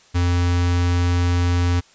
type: tone with notch filter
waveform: square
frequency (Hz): 87.9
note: F2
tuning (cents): +12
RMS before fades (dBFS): -18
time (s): 0.14-1.81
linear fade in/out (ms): 20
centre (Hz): 570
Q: 1.8
effects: white hiss -52 dBFS RMS until 1.94 s + resampled to 16000 Hz